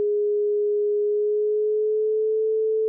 sine tone with pitch glide, 415.3 to 438 Hz, G#4 to A4, 0 to -8 cents, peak -19 dBFS, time 0-2.88 s, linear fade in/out 0 ms, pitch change +92 cents, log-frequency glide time 1.02-2.45 s, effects none

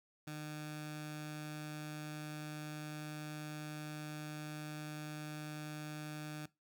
15% pulse tone with notch filter, 151.7 Hz, D#3, 44 cents flat, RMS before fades -45 dBFS, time 0.27-6.46 s, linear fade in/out 5 ms, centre 490 Hz, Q 1.3, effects noise-tail reverb RT60 0.2 s tail -19 dB re dry

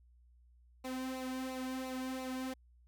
sawtooth tone with flanger, 259 Hz, C4, 17 cents flat, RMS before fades -40 dBFS, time 0.84-2.54 s, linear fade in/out 10 ms, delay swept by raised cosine 0.6 to 2.4 ms, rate 2.9 Hz, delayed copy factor -0.7, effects added 60 Hz sine -61 dBFS peak until 2.87 s

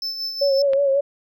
triangle tone with tremolo, 5274 Hz, E8, in tune, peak -22 dBFS, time 0.02-0.62 s, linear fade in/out 2 ms, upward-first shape sine, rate 5.5 Hz, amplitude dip 50%
sine tone with vibrato, 554.4 Hz, C#5, in tune, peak -15 dBFS, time 0.41-1.01 s, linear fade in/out 10 ms, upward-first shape sine, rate 5.5 Hz, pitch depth 48 cents each way
click, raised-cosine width 0.3 ms, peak -17 dBFS, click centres 0.734 s
effects none

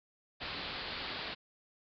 white low-pass noise, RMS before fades -41 dBFS, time 0.4-1.35 s, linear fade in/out 20 ms, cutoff 4700 Hz, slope 96 dB/octave, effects none

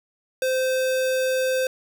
square tone, 518 Hz, C5, 17 cents flat, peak -21 dBFS, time 0.42-1.67 s, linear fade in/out 2 ms, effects none

